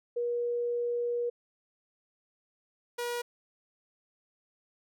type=tone pair in turn; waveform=sine / sawtooth; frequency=478.9 / 480.6 Hz; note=A#4 / B4; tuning=+47 / -47 cents; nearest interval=unison; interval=6 cents; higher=second; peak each=-28 dBFS; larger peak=neither; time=0.16-1.3 / 2.98-3.22 s; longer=first; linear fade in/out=10 ms; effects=none